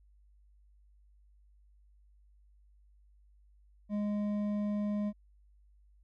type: tone with hard clipping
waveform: sine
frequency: 207.1 Hz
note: G#3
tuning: 5 cents flat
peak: -32 dBFS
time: 3.89-5.13 s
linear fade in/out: 50 ms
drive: 7 dB
effects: added 50 Hz sine -60 dBFS peak until 6.03 s